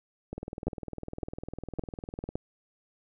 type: two click trains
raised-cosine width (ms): 2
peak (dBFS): -23 / -17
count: 40 / 4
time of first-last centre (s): 0.33-2.29 / 0.67-2.355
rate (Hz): 19.9 / 1.78
effects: none